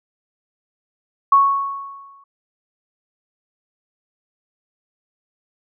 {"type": "tone with exponential decay", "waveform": "sine", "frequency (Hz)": 1107, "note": "C#6", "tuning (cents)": -3, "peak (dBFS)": -7, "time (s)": [1.32, 2.24], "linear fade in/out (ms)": 5, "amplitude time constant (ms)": 200, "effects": []}